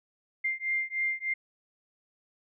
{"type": "beating tone pair", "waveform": "sine", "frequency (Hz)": [2100, 2103.3], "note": ["C7", "C7"], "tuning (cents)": [6, 8], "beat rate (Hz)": 3.3, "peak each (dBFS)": -31, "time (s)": [0.44, 1.34], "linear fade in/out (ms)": 10, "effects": []}